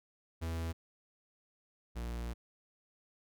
45% pulse tone pair in turn, 82.41 / 58.81 Hz, E2 / A#1, 0 / +16 cents, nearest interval tritone, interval 584 cents, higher first, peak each -35 / -37 dBFS, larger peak first, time 0.41-0.73 / 1.95-2.34 s, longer second, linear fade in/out 20 ms, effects none

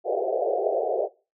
white band-pass noise, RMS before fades -25 dBFS, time 0.04-1.09 s, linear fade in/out 50 ms, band 370 to 740 Hz, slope 96 dB/octave, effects noise-tail reverb RT60 0.3 s tail -19 dB re dry

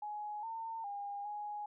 sine tone with pitch steps, 838 / 905 / 809 / 832 Hz, G#5 / A5 / G#5 / G#5, +15 / +48 / -46 / +3 cents, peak -39 dBFS, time 0.02-1.66 s, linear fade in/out 5 ms, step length 410 ms, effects none

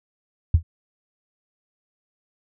sine tone with exponential decay, 82.3 Hz, E2, 2 cents flat, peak -8 dBFS, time 0.54-0.63 s, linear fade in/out 5 ms, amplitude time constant 19 ms, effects tanh soft clip ceiling -4 dBFS

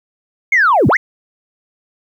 sine linear two-way sweep, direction down then up, 2217 to 84.2 to 2217 Hz, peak -7 dBFS, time 0.52-0.97 s, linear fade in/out 5 ms, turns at 0.88 s, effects tanh soft clip ceiling -4 dBFS + 8-bit

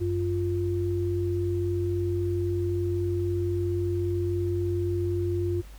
sine tone pair together, 93.76 / 349.2 Hz, F#2 / F4, +23 / 0 cents, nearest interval octave + major seventh, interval 2277 cents, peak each -27 dBFS, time 0-5.62 s, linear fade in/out 20 ms, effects added 50 Hz sine -42 dBFS peak until 5.78 s + pink hiss -54 dBFS RMS until 5.78 s

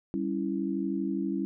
sine chord, C# diminished, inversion second, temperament equal, 196 / 277.2 / 329.6 Hz, G3 / C#4 / E4, 0 / 0 / 0 cents, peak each -32 dBFS, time 0.14-1.45 s, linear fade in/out 0 ms, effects none

